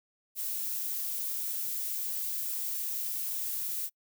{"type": "noise", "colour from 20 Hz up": "violet", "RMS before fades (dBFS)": -34, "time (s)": [0.35, 3.9], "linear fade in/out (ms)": 50, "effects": ["noise-tail reverb RT60 0.1 s tail -26 dB re dry"]}